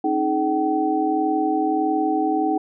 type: tone cluster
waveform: sine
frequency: 270.6 / 312.2 / 423.5 / 763 Hz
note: C#4 / D#4 / G#4 / G5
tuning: -42 / +6 / +34 / -47 cents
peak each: -29 / -21 / -27 / -22 dBFS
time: 0.04-2.58 s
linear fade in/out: 5 ms
effects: none